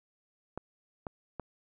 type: clicks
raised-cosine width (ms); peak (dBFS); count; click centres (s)
1; -23; 3; 0.576 / 1.068 / 1.397
effects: none